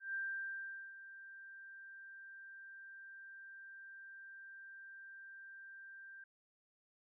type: tone with ADSR envelope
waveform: sine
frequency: 1580 Hz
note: G6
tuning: 13 cents sharp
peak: -37 dBFS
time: 0-6.24 s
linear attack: 140 ms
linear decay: 790 ms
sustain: -14 dB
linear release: 4 ms
effects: none